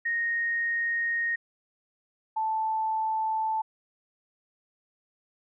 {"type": "tone pair in turn", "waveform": "sine", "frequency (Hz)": [1862, 878.7], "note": ["A#6", "A5"], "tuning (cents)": [-2, -3], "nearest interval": "octave + minor second", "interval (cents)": 1301, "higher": "first", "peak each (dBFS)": -25, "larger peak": "neither", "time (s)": [[0.05, 1.36], [2.36, 3.62]], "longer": "first", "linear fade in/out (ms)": 10, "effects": []}